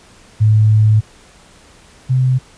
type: tone pair in turn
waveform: sine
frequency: 107.8 / 128.9 Hz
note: A2 / C3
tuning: -35 / -26 cents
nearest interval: minor third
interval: 309 cents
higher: second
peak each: -7 / -10 dBFS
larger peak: first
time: 0.4-1.01 / 2.09-2.39 s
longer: first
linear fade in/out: 20 ms
effects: pink hiss -45 dBFS RMS until 2.57 s + resampled to 22050 Hz